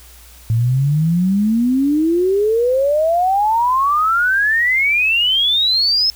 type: exponential sweep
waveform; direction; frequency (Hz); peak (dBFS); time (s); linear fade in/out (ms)
sine; up; 110 to 5274; -12; 0.5-6.1; 0
effects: added 60 Hz sine -42 dBFS peak until 6.15 s + white hiss -44 dBFS RMS until 6.15 s